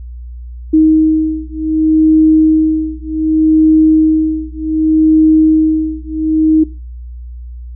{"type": "beating tone pair", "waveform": "sine", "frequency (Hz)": [313.7, 314.36], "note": ["D#4", "D#4"], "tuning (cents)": [14, 18], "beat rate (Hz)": 0.66, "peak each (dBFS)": -10, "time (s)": [0.73, 6.64], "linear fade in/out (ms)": 10, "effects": ["noise-tail reverb RT60 0.3 s tail -17 dB re dry", "added 60 Hz sine -25 dBFS peak until 7.75 s"]}